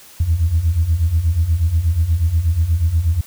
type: beating tone pair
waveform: sine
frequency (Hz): 77.4 / 85.7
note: D#2 / F2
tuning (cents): -9 / -32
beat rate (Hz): 8.3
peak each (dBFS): -18 / -14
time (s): 0.2-3.21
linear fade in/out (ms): 5
effects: tanh soft clip ceiling -6 dBFS + white hiss -43 dBFS RMS until 3.26 s